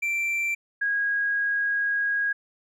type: tone pair in turn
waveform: triangle / sine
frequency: 2349 / 1642.9 Hz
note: D7 / G#6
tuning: 0 / -19 cents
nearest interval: tritone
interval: 619 cents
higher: first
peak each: -22 dBFS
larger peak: neither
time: 0.02-0.55 / 0.81-2.33 s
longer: second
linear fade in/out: 10 ms
effects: none